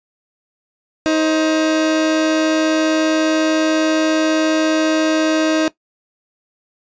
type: tone pair together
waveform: 30% pulse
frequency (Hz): 315.1 / 530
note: D#4 / C5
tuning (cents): +22 / +22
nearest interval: major sixth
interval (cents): 900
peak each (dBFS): -11 / -23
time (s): 1.06-5.68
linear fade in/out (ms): 0
effects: noise-tail reverb RT60 0.1 s tail -17 dB re dry + resampled to 16000 Hz